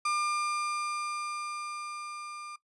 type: tone with level ramp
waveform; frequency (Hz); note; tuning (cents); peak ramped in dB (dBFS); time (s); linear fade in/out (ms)
35% pulse; 1200; D6; +37; -25 to -39; 0.05-2.56; 5
effects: noise-tail reverb RT60 0.1 s tail -18 dB re dry + resampled to 24000 Hz